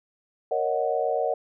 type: chord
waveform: sine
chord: D# minor seventh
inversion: second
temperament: equal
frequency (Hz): 466.2 / 554.4 / 622.3 / 740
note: A#4 / C#5 / D#5 / F#5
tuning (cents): 0 / 0 / 0 / 0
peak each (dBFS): -28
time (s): 0.51-1.34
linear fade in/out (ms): 5
effects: none